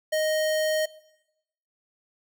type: tone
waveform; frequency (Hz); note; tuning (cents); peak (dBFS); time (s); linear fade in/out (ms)
square; 622.3; D#5; 0; -23; 0.12-0.86; 10
effects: noise-tail reverb RT60 0.9 s tail -20 dB re dry